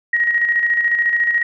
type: tone with tremolo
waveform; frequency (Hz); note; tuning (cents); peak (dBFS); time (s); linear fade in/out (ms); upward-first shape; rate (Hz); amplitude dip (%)
sine; 1890; A#6; +23; -12; 0.13-1.43; 5; square; 14; 45
effects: none